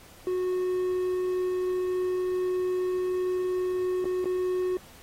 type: tone with dropouts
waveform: triangle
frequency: 366.2 Hz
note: F#4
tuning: 18 cents flat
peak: -23 dBFS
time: 0.27-4.77 s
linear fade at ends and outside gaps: 1 ms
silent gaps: 4.044-4.054 / 4.244-4.256 s
effects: pink hiss -52 dBFS RMS until 5.02 s + AAC 48 kbps